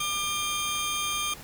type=tone pair together; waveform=20% pulse; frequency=1199 / 3189 Hz; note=D6 / G7; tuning=+36 / +29 cents; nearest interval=octave + perfect fourth; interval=1693 cents; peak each=-25 dBFS; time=0-1.34 s; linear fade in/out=5 ms; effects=pink hiss -45 dBFS RMS until 1.43 s